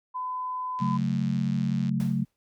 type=tone; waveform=sine; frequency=1010 Hz; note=B5; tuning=39 cents sharp; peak=-29 dBFS; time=0.14-0.98 s; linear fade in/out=20 ms
type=click train; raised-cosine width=0.2 ms; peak=-29 dBFS; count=102; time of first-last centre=0.79-1.893 s; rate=91.6 Hz
type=chord; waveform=sine; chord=F# minor; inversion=second; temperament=equal with one note detuned; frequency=138.59 / 184.25 / 220 Hz; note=C#3 / F#3 / A3; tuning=0 / -7 / 0 cents; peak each=-28 dBFS; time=0.8-2.25 s; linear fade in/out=20 ms
type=noise with exponential decay; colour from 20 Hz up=pink; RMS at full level=-42 dBFS; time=2-2.36 s; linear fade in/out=0 ms; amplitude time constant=77 ms
effects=none